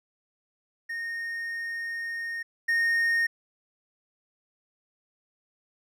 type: tone pair in turn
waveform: triangle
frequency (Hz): 1847 / 1847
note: A#6 / A#6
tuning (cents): -16 / -16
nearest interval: unison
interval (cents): 0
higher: neither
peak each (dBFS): -29 / -20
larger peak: second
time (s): 0.89-2.43 / 2.68-3.27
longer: first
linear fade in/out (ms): 10
effects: none